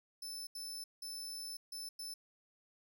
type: tone bursts at uneven times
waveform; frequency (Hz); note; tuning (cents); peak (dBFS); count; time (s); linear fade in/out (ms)
sawtooth; 5274; E8; 0; -40; 5; 0.22-0.47 / 0.55-0.84 / 1.02-1.57 / 1.72-1.89 / 1.99-2.14; 5
effects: none